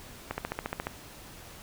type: click train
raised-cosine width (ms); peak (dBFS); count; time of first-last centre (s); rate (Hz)
0.5; -16; 9; 0.31-0.869; 14.3
effects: pink hiss -48 dBFS RMS until 1.62 s